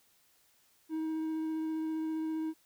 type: tone with vibrato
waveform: triangle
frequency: 317 Hz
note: D#4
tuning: 32 cents sharp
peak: -30 dBFS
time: 0.89-2.54 s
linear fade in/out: 50 ms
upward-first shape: sine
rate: 15 Hz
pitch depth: 9 cents each way
effects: white hiss -68 dBFS RMS until 2.65 s